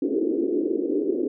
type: band-pass noise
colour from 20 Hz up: pink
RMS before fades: -24 dBFS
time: 0.02-1.28 s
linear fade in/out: 5 ms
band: 280 to 430 Hz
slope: 48 dB/octave
effects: none